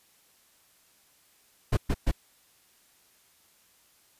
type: noise bursts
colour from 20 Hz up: brown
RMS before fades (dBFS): -23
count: 3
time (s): 1.72-2.116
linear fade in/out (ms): 10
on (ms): 52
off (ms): 120
effects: white hiss -63 dBFS RMS until 4.19 s + resampled to 32000 Hz